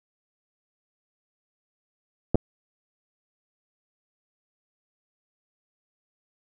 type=clicks; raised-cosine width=2 ms; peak=-7 dBFS; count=2; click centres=2.346 / 2.355 s; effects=none